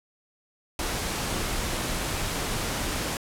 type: noise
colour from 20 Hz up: pink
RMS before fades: -29 dBFS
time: 0.79-3.17 s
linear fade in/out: 2 ms
effects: low-pass 12000 Hz 12 dB/octave